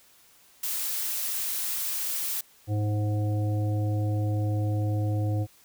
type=noise; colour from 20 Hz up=blue; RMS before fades=-30 dBFS; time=0.63-2.41 s; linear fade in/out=5 ms
type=harmonic tone; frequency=104.9 Hz; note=G#2; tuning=18 cents sharp; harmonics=1 / 3 / 5 / 7; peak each=-24 / -34 / -38 / -41 dBFS; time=2.67-5.47 s; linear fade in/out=50 ms
effects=white hiss -58 dBFS RMS until 5.64 s